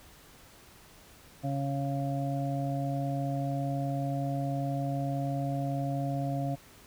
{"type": "harmonic tone", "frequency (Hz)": 138.59, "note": "C#3", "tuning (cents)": 0, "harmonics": [1, 2, 4, 5], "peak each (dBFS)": [-31, -35, -40, -36], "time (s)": [1.43, 6.56], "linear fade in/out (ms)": 20, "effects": ["pink hiss -55 dBFS RMS until 6.86 s"]}